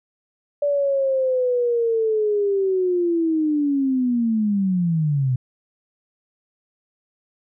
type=linear sweep; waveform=sine; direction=down; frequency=581 to 123.47 Hz; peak=-17 dBFS; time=0.62-5.36 s; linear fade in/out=5 ms; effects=none